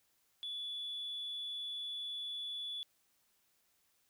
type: tone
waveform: sine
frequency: 3438 Hz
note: A7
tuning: 41 cents flat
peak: -38 dBFS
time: 0.43-2.83 s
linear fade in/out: 0 ms
effects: tanh soft clip ceiling -35 dBFS + white hiss -75 dBFS RMS until 4.09 s